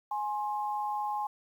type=tone pair together; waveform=sine; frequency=835.5 / 1060 Hz; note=G#5 / C6; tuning=+10 / +22 cents; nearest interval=major third; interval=412 cents; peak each=-31 / -36 dBFS; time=0.11-1.27 s; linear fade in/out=5 ms; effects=10-bit